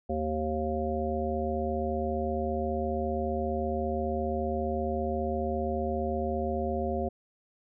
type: harmonic tone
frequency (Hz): 77.4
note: D#2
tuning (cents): -9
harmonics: 1 / 3 / 5 / 7 / 9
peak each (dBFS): -34 / -34 / -34 / -34 / -34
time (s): 0.09-7.09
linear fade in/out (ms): 10
effects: none